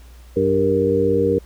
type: harmonic tone with a mistuned harmonic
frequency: 98 Hz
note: G2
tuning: in tune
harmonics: 1 / 2 / 3 / 4 / 5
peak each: -25 / -25 / -23 / -21 / -17 dBFS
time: 0.36-1.39 s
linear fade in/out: 10 ms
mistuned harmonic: 5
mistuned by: -78 cents
effects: added 60 Hz sine -40 dBFS peak until 1.45 s + pink hiss -52 dBFS RMS until 1.45 s